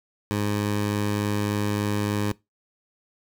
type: tone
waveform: 15% pulse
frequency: 103.4 Hz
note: G#2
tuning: 7 cents flat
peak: -17 dBFS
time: 0.31-2.32 s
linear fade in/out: 0 ms
effects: noise-tail reverb RT60 0.2 s tail -21 dB re dry